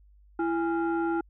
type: tone cluster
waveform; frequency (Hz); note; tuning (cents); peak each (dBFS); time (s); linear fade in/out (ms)
sine; 334.7 / 823 / 1389; E4 / G#5 / F6; +26 / -16 / -10; -25 / -31 / -34; 0.39-1.21; 5
effects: tanh soft clip ceiling -19 dBFS + added 50 Hz sine -54 dBFS peak until 1.29 s